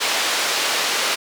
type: band-pass noise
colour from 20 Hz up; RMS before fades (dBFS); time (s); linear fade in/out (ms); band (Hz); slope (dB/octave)
white; -21; 0-1.16; 20; 400 to 4900; 12
effects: none